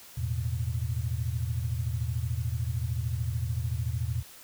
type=chord; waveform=sine; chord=E suspended fourth; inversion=none; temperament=equal; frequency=82.41 / 110 / 123.47 Hz; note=E2 / A2 / B2; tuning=0 / 0 / 0 cents; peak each=-32 dBFS; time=0.17-4.23 s; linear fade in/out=10 ms; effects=white hiss -50 dBFS RMS until 4.43 s